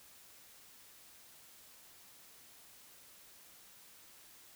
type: silence
effects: white hiss -59 dBFS RMS until 4.55 s